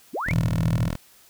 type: linear sweep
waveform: sine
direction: up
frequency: 144.9 to 2489 Hz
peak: -25 dBFS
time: 0.13-0.33 s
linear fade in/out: 20 ms
type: tone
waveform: 10% pulse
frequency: 40.42 Hz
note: E1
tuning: 33 cents flat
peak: -18 dBFS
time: 0.26-0.96 s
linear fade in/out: 10 ms
type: chord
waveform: sine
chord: A suspended second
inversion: none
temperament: just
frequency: 110 / 123.75 / 165 Hz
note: A2 / B2 / E3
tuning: 0 / +4 / +2 cents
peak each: -25 / -27 / -24 dBFS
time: 0.31-0.89 s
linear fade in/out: 5 ms
effects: white hiss -54 dBFS RMS until 1.29 s